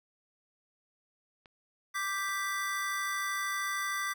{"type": "clicks", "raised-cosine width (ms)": 0.3, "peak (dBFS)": -37, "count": 3, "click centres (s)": [1.458, 2.185, 2.289]}
{"type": "chord", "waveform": "square", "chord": "G major", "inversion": "second", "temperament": "equal", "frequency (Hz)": [1174.7, 1568, 1975.5], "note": ["D6", "G6", "B6"], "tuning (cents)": [0, 0, 0], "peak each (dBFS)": [-36, -39, -36], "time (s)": [1.94, 4.14], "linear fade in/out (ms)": 20}
{"effects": []}